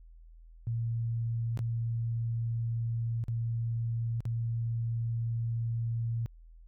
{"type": "tone with dropouts", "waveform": "sine", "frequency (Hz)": 115.4, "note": "A#2", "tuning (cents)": -17, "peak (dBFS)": -29, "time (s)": [0.67, 6.26], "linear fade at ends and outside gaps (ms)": 0, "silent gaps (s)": [[1.574, 1.591], [3.239, 3.283], [4.205, 4.254]], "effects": ["added 41 Hz sine -50 dBFS peak until 6.67 s"]}